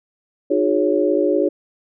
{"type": "tone cluster", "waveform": "sine", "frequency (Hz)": [306.4, 358.4, 414.9, 556], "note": ["D#4", "F4", "G#4", "C#5"], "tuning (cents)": [-27, 45, -2, 5], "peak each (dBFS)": -20, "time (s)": [0.5, 1.49], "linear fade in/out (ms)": 10, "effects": []}